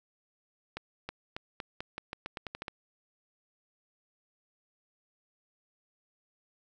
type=accelerating click train; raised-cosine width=0.3 ms; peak=-21 dBFS; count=13; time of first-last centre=0.77-2.682 s; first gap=320 ms; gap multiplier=0.86; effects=none